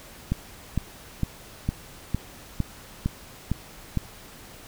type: click train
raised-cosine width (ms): 5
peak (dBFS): -11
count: 9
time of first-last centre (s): 0.32-3.973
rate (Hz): 2.19
effects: pink hiss -46 dBFS RMS until 4.67 s